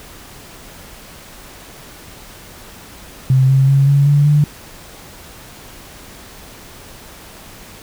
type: tone with pitch steps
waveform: sine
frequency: 131.3 / 134.45 / 137.67 / 140.97 / 144.35 / 147.81 Hz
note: C3 / C3 / C#3 / C#3 / D3 / D3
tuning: +6 / +47 / -12 / +29 / -30 / +11 cents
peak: -8 dBFS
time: 3.3-4.44 s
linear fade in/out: 2 ms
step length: 190 ms
effects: pink hiss -38 dBFS RMS until 7.82 s